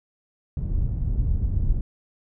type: low-pass noise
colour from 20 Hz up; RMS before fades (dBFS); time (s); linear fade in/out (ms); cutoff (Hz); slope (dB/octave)
pink; -23; 0.57-1.81; 2; 100; 12
effects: none